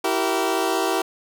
20% pulse chord, E diminished, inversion none, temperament equal with one note detuned, 329.6 / 384.4 / 466.2 Hz, E4 / G4 / Bb4, 0 / -34 / 0 cents, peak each -20 / -18 / -22 dBFS, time 0.04-1.02 s, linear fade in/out 5 ms, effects none

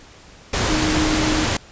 sine tone in noise, 310 Hz, D#4, 6 cents flat, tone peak -20 dBFS, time 0.7-1.45 s, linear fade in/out 5 ms, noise pink, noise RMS -20 dBFS, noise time 0.53-1.57 s, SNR -3 dB, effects pink hiss -45 dBFS RMS until 1.71 s + resampled to 16000 Hz

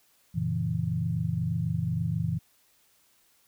sine chord, F# dominant seventh, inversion none, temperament equal, 92.5 / 116.54 / 138.59 / 164.81 Hz, F#2 / A#2 / C#3 / E3, 0 / 0 / 0 / 0 cents, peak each -34 / -31 / -34 / -29 dBFS, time 0.34-2.39 s, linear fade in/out 20 ms, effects white hiss -65 dBFS RMS until 3.47 s

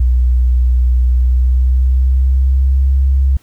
sine tone with pitch glide, 61.74 to 66.94 Hz, B1 to C2, 0 to +40 cents, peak -8 dBFS, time 0-3.37 s, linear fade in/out 5 ms, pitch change +140 cents, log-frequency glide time 1.08-2.9 s, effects pink hiss -52 dBFS RMS until 3.42 s

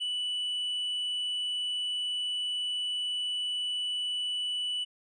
sine tone with tanh clipping, 2966 Hz, F#7, 4 cents sharp, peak -30 dBFS, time 0-4.85 s, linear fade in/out 20 ms, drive 2 dB, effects resampled to 24000 Hz

